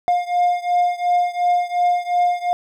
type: beating tone pair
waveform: triangle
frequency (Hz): 708 / 710.8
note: F5 / F5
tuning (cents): +23 / +30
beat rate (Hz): 2.8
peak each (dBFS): -16 / -18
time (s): 0.08-2.53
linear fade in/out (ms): 0
effects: none